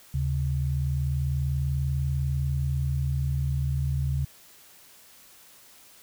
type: tone pair together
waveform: sine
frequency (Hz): 75 / 135.23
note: D2 / C#3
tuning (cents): +37 / -43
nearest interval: minor seventh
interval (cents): 1020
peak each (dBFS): -27 / -26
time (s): 0.14-4.25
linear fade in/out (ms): 5
effects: white hiss -53 dBFS RMS until 6.02 s